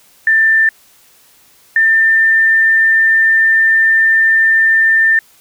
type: tone pair in turn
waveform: sine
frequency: 1782 / 1793.4 Hz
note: A6 / A6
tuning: +22 / +33 cents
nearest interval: unison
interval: 11 cents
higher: second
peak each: -7 dBFS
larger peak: neither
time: 0.27-0.69 / 1.76-5.19 s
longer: second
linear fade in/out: 2 ms
effects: white hiss -48 dBFS RMS until 5.4 s